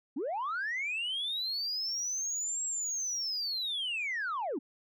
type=linear two-way sweep; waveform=sine; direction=up then down; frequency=233.1 to 7650 to 233.1 Hz; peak=-30 dBFS; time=0.16-4.59 s; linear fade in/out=10 ms; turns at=2.65 s; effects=tanh soft clip ceiling -29 dBFS